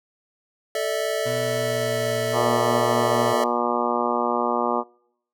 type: chord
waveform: square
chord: A suspended fourth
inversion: none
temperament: equal with one note detuned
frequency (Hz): 440 / 587.3 / 650.2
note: A4 / D5 / E5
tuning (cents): 0 / 0 / -24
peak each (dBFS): -28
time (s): 0.75-3.44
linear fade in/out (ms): 2
type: tone with pitch glide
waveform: 30% pulse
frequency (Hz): 123.47 to 118.03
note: B2 to A#2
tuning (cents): 0 to +22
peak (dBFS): -27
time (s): 1.25-3.34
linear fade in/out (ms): 20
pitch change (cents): -78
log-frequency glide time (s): 1.39-2.09
type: harmonic tone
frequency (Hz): 120.2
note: B2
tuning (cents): -46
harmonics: 2 / 3 / 4 / 5 / 6 / 7 / 8 / 9 / 10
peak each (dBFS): -29 / -29 / -29 / -29 / -29 / -29 / -29 / -29 / -29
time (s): 2.32-4.84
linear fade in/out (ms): 50
effects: noise-tail reverb RT60 0.7 s tail -24 dB re dry